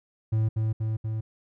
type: tone with echo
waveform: triangle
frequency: 110 Hz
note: A2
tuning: in tune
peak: -19 dBFS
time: 0.32-0.49 s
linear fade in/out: 10 ms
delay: 240 ms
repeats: 3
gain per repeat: -2 dB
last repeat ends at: 1.21 s
effects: none